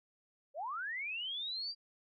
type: linear sweep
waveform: sine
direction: up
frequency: 523.3 to 4782 Hz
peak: -37 dBFS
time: 0.54-1.75 s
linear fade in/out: 50 ms
effects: none